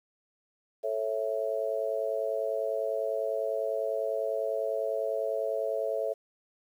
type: chord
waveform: sine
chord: A major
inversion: none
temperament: just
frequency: 440 / 550 / 660 Hz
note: A4 / C#5 / E5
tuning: 0 / -14 / +2 cents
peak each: -33 / -32 / -32 dBFS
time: 0.83-6.14 s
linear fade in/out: 20 ms
effects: 10-bit